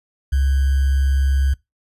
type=tone with sample-and-hold; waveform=sine; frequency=67.9 Hz; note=C#2; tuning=35 cents flat; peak=-14 dBFS; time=0.32-1.54 s; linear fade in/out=10 ms; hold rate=1575 Hz; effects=noise-tail reverb RT60 0.2 s tail -23 dB re dry + resampled to 32000 Hz